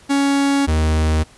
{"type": "tone pair in turn", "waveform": "45% pulse", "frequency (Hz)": [279, 78.29], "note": ["C#4", "D#2"], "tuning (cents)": [11, 11], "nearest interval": "octave + minor seventh", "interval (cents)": 2200, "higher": "first", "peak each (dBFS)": -14, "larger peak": "neither", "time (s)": [[0.09, 0.67], [0.67, 1.24]], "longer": "first", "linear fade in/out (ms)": 20, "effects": ["pink hiss -48 dBFS RMS until 1.37 s", "resampled to 24000 Hz"]}